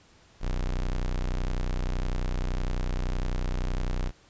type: tone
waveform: 40% pulse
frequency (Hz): 30.87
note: B0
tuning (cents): 0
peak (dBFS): -25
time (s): 0.4-4.12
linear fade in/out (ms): 50
effects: pink hiss -58 dBFS RMS until 4.29 s + resampled to 16000 Hz